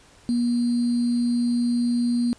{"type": "tone with sample-and-hold", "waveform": "sine", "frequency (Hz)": 239.9, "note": "A#3", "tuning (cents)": 50, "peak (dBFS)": -19, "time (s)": [0.29, 2.33], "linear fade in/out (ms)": 0, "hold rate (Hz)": 4410, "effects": ["pink hiss -53 dBFS RMS until 2.38 s", "resampled to 22050 Hz"]}